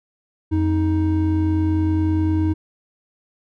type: tone pair together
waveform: triangle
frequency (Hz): 88.03 / 313.7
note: F2 / D#4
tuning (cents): +14 / +14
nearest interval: octave + minor seventh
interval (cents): 2200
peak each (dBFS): -17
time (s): 0.51-2.54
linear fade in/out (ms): 20
effects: none